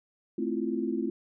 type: chord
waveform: sine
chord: F major seventh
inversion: first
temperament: equal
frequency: 220 / 261.6 / 329.6 / 349.2 Hz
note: A3 / C4 / E4 / F4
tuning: 0 / 0 / 0 / 0 cents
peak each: -33 dBFS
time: 0.38-1.1 s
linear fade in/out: 5 ms
effects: none